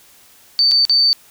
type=tone with dropouts; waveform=sine; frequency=4567 Hz; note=D8; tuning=49 cents flat; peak=-10 dBFS; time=0.59-1.13 s; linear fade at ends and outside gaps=0 ms; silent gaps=0.712-0.717 / 0.852-0.896 s; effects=white hiss -48 dBFS RMS until 1.3 s